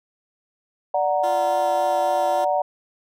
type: chord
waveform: sine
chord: D augmented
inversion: none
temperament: equal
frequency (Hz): 587.3 / 740 / 932.3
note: D5 / F#5 / A#5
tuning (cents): 0 / 0 / 0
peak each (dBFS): -22 / -21 / -26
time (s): 0.94-2.62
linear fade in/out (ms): 5
type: tone with vibrato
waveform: 15% pulse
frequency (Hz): 345.8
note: F4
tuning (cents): -17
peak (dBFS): -24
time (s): 1.23-2.45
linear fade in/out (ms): 10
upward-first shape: sine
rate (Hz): 3.6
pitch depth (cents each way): 11
effects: none